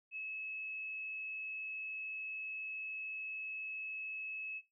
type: tone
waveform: sine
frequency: 2587 Hz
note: E7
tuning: 33 cents flat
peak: -40 dBFS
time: 0.11-4.62 s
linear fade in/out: 50 ms
effects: noise-tail reverb RT60 0.2 s tail -18 dB re dry